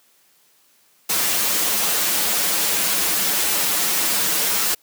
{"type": "noise with comb filter", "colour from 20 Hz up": "white", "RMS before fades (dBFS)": -20, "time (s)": [1.09, 4.75], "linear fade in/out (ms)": 10, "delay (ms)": 7.8, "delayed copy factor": -0.75, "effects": ["white hiss -58 dBFS RMS until 4.82 s", "high-pass 150 Hz 12 dB/octave"]}